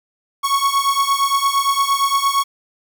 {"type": "beating tone pair", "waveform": "45% pulse", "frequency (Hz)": [1103, 1111.7], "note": ["C#6", "C#6"], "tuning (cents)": [-9, 5], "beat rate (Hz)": 8.7, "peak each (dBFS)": -18, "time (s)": [0.43, 2.44], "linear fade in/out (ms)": 20, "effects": []}